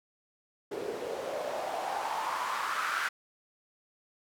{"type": "noise with band-pass filter sweep", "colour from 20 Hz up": "white", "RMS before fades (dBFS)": -34, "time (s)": [0.71, 3.09], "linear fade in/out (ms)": 10, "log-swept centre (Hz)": [390, 1500], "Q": 4.6, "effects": []}